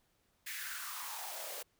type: noise with high-pass filter sweep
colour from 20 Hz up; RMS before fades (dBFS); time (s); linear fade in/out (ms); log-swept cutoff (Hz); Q
white; -43; 0.46-1.63; 10; 2000 to 490; 4.7
effects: pink hiss -75 dBFS RMS until 1.79 s